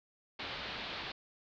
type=low-pass noise; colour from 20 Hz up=white; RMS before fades=-42 dBFS; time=0.39-1.12 s; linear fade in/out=5 ms; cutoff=4300 Hz; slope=48 dB/octave; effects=none

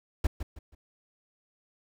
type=noise with echo; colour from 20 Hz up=brown; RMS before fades=-24 dBFS; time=0.24-0.27 s; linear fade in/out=5 ms; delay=160 ms; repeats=3; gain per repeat=-10 dB; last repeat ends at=0.75 s; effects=none

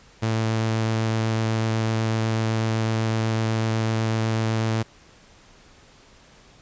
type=tone; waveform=sawtooth; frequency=111.5 Hz; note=A2; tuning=23 cents sharp; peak=-17 dBFS; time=0.22-4.83 s; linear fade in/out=10 ms; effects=pink hiss -52 dBFS RMS until 6.61 s + resampled to 16000 Hz

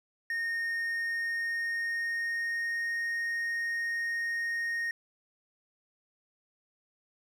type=tone with pitch glide; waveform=triangle; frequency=1844 to 1856.8 Hz; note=A#6 to A#6; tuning=-19 to -7 cents; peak=-28 dBFS; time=0.3-4.91 s; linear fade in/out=2 ms; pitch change=+12 cents; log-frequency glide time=0.76-2.96 s; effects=none

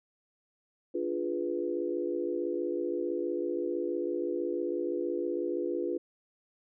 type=chord; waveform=sine; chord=D diminished seventh; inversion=none; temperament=equal; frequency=293.7 / 349.2 / 415.3 / 493.9 Hz; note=D4 / F4 / Ab4 / Cb5; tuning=0 / 0 / 0 / 0 cents; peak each=-37 / -32 / -37 / -36 dBFS; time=0.94-5.98 s; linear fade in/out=10 ms; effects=none

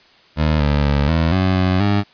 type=tone with pitch steps; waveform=20% pulse; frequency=77.4 / 72.8 / 71.3 / 81.4 / 93.6 / 92.6 / 101.7 Hz; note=D#2 / D2 / C#2 / E2 / F#2 / F#2 / G#2; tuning=-9 / -15 / +49 / -21 / +20 / +2 / -36 cents; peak=-9 dBFS; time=0.36-2.04 s; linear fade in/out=50 ms; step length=240 ms; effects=white hiss -50 dBFS RMS until 2.13 s + resampled to 11025 Hz

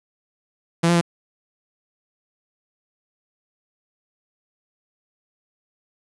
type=tone with pitch steps; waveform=sawtooth; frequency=168.1 / 172.5 / 170.3 Hz; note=E3 / F3 / F3; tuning=+34 / -21 / -43 cents; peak=-11 dBFS; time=0.83-1.013 s; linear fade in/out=10 ms; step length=61 ms; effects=resampled to 24000 Hz + 8-bit

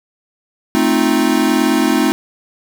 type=chord; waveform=square; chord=F dominant seventh; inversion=first; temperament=equal; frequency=220 / 261.6 / 311.1 / 349.2 Hz; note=A3 / C4 / Eb4 / F4; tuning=0 / 0 / 0 / 0 cents; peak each=-19 / -17 / -17 / -20 dBFS; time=0.75-2.12 s; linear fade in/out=0 ms; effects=none

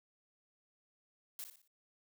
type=noise with echo; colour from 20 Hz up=blue; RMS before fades=-44 dBFS; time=1.39-1.44 s; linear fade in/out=0 ms; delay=59 ms; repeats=4; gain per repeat=-8 dB; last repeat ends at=1.676 s; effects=none

